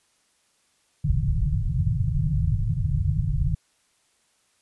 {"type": "low-pass noise", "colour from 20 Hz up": "white", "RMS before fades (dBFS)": -23, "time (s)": [1.04, 3.55], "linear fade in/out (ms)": 5, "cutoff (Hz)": 160, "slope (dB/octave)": 96, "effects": ["white hiss -66 dBFS RMS until 4.61 s", "resampled to 24000 Hz"]}